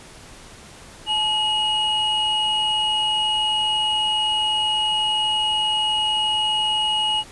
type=tone pair together; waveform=triangle; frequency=860.9 / 2898 Hz; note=A5 / F#7; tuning=-38 / -37 cents; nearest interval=octave + major sixth; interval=2101 cents; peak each=-23 / -18 dBFS; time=1.06-7.24 s; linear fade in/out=50 ms; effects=pink hiss -43 dBFS RMS until 7.31 s + resampled to 24000 Hz